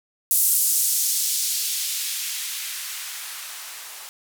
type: noise with band-pass filter sweep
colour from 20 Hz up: violet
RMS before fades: -25 dBFS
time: 0.31-4.09 s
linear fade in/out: 0 ms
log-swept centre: 10000 to 720 Hz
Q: 0.92
effects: none